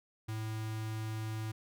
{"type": "tone with notch filter", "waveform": "square", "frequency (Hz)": 109.7, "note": "A2", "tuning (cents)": -5, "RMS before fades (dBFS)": -38, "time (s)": [0.28, 1.52], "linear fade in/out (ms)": 10, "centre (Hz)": 510, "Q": 1.9, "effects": []}